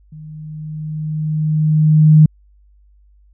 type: tone with level ramp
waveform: sine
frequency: 154.4 Hz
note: D#3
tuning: 13 cents flat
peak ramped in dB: -32 to -3 dBFS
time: 0.12-2.26 s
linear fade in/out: 5 ms
effects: added 50 Hz sine -47 dBFS peak until 3.33 s